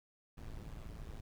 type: noise with amplitude modulation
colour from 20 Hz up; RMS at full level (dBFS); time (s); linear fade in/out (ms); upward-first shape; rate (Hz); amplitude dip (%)
brown; -43; 0.37-1.21; 10; sine; 110; 80
effects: none